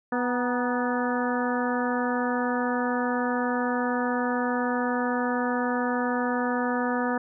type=harmonic tone with a mistuned harmonic; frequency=246.9 Hz; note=B3; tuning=in tune; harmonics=1 / 2 / 3 / 4 / 5 / 6 / 7; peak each=-27 / -30 / -32 / -33 / -34 / -35 / -35 dBFS; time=0.12-7.18 s; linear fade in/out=5 ms; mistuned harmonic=4; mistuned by=-59 cents; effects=none